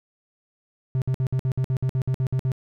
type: tone bursts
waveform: triangle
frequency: 130 Hz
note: C3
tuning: 11 cents flat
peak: -18 dBFS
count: 13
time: 0.95-2.518 s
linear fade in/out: 0 ms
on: 68 ms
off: 57 ms
effects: none